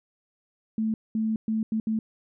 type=tone bursts at uneven times; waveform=sine; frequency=220 Hz; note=A3; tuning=in tune; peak=-23 dBFS; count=5; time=0.78-0.94 / 1.15-1.36 / 1.48-1.63 / 1.72-1.8 / 1.87-1.99 s; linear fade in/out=2 ms; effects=none